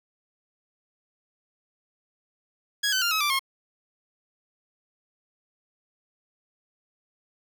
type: tone with pitch steps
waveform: 15% pulse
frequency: 1661.2 / 1523.3 / 1396.9 / 1281 / 1174.6 / 1077.2 Hz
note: G#6 / F#6 / F6 / E6 / D6 / C#6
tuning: 0 / +50 / 0 / -50 / 0 / -50 cents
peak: -16 dBFS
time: 2.83-3.394 s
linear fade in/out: 10 ms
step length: 94 ms
effects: none